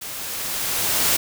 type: noise with level ramp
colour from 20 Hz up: white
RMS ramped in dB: -33 to -18 dBFS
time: 0.01-1.17 s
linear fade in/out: 10 ms
effects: none